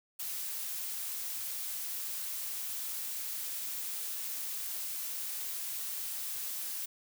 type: noise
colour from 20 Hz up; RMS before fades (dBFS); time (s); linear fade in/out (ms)
blue; -38; 0.19-6.86; 10
effects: none